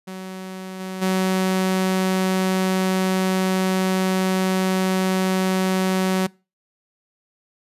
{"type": "tone with level steps", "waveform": "sawtooth", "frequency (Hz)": 187.7, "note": "F#3", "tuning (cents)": 25, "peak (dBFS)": [-27, -24, -14], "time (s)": [0.07, 6.27], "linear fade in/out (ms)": 10, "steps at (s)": [0.79, 1.01], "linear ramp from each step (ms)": 20, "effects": ["noise-tail reverb RT60 0.3 s tail -24 dB re dry", "resampled to 32000 Hz"]}